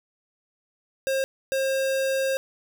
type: tone bursts at uneven times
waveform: square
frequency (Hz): 535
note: C5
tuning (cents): +38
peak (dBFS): -23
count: 2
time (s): 1.07-1.24 / 1.52-2.37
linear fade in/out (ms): 0
effects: none